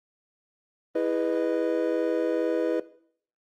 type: chord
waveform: triangle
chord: E major seventh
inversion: none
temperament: just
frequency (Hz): 329.6 / 412 / 494.4 / 618.1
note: E4 / G#4 / B4 / D#5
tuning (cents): 0 / -14 / +2 / -12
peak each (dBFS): -26 / -30 / -24 / -29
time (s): 0.95-2.8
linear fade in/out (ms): 5
effects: noise-tail reverb RT60 0.6 s tail -18 dB re dry + Opus 24 kbps